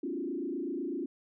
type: tone with frequency modulation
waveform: sine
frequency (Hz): 311.1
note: D#4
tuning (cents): 0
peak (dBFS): -32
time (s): 0.03-1.06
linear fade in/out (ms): 5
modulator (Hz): 28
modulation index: 2.1
effects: none